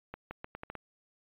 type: accelerating click train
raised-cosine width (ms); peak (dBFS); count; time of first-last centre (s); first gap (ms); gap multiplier
0.5; -25; 7; 0.14-0.753; 170; 0.79
effects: resampled to 8000 Hz